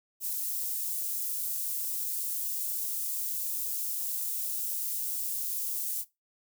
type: high-pass noise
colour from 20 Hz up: white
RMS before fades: -33 dBFS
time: 0.2-6.05 s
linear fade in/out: 50 ms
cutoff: 9800 Hz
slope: 12 dB/octave
effects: noise-tail reverb RT60 0.2 s tail -18 dB re dry